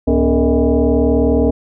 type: tone with frequency modulation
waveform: sine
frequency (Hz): 108.3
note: A2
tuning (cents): -27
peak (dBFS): -10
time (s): 0.07-1.51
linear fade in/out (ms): 10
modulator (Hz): 177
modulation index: 2.7
effects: none